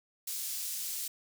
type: high-pass noise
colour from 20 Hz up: pink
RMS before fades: -37 dBFS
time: 0.27-1.08 s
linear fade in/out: 5 ms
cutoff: 6300 Hz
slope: 12 dB/octave
effects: none